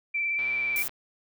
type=tone with vibrato; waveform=sine; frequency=2333 Hz; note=D7; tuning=12 cents flat; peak=-25 dBFS; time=0.14-0.83 s; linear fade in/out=10 ms; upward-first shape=triangle; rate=18 Hz; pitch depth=27 cents each way
type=click train; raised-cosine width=0.3 ms; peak=-28 dBFS; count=65; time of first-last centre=0.39-0.894 s; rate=127 Hz
type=noise; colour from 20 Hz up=violet; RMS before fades=-31 dBFS; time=0.76-0.88 s; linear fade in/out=2 ms
effects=none